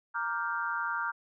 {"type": "chord", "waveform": "sine", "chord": "G minor seventh", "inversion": "first", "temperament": "equal", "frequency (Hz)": [932.3, 1174.7, 1396.9, 1568], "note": ["Bb5", "D6", "F6", "G6"], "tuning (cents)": [0, 0, 0, 0], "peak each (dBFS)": [-36, -37, -33, -37], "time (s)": [0.14, 1.12], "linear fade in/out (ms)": 20, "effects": []}